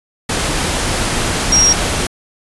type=tone in noise; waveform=sine; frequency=5620 Hz; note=F8; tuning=10 cents sharp; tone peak=-8 dBFS; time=1.52-1.73 s; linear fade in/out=5 ms; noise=pink; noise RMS=-17 dBFS; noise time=0.29-2.07 s; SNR=+6 dB; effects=resampled to 24000 Hz